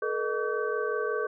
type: tone cluster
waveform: sine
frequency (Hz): 431.6 / 477.1 / 614 / 1141 / 1538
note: A4 / A#4 / D#5 / C#6 / G6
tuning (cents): -33 / +40 / -23 / +50 / -33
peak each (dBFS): -30 / -32 / -38 / -35 / -35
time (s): 0.02-1.27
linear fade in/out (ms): 5
effects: none